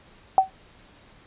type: tone with exponential decay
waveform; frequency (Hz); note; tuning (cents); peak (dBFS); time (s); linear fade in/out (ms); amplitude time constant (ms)
sine; 762; G5; -49; -8; 0.38-0.5; 1; 24
effects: pink hiss -53 dBFS RMS until 1.26 s + resampled to 8000 Hz